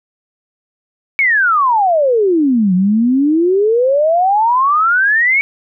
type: exponential two-way sweep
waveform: sine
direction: down then up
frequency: 2263 to 178 to 2263 Hz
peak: -9 dBFS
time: 1.19-5.41 s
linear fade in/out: 0 ms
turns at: 2.74 s
effects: none